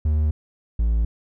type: tone pair in turn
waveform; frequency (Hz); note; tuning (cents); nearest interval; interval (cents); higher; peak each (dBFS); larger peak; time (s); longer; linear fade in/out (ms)
triangle; 76.5 / 56; D#2 / A1; -29 / +31; perfect fourth; 540; first; -15 / -15; neither; 0.05-0.31 / 0.79-1.05; neither; 5
effects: none